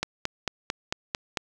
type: click train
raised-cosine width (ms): 0.2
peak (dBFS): -9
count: 7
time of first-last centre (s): 0.03-1.372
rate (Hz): 4.47
effects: none